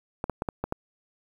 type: clicks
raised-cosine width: 1 ms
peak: -14 dBFS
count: 6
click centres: 0.241 / 0.297 / 0.421 / 0.488 / 0.64 / 0.724 s
effects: 8-bit